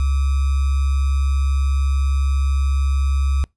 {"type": "tone with sample-and-hold", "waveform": "sine", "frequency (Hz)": 68.5, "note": "C#2", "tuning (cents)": -20, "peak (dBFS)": -15, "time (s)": [0, 3.44], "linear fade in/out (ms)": 0, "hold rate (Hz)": 1225, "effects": ["noise-tail reverb RT60 0.2 s tail -25 dB re dry", "resampled to 24000 Hz"]}